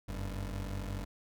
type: tone pair together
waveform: 25% pulse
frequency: 46.15 / 98 Hz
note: F#1 / G2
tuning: -4 / 0 cents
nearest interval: octave + minor second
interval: 1304 cents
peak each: -34 / -37 dBFS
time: 0.08-1.05 s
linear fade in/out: 10 ms
effects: none